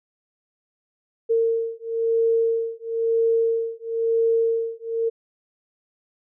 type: beating tone pair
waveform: sine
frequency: 456 / 457 Hz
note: A#4 / A#4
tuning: -38 / -34 cents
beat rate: 1 Hz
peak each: -22 dBFS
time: 1.29-5.1 s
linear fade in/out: 20 ms
effects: none